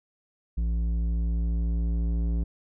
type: tone with low-pass filter sweep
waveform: square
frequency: 57 Hz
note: A#1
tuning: 38 cents flat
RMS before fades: -26 dBFS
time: 0.57-2.44 s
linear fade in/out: 10 ms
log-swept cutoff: 150 to 270 Hz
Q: 0.73
effects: none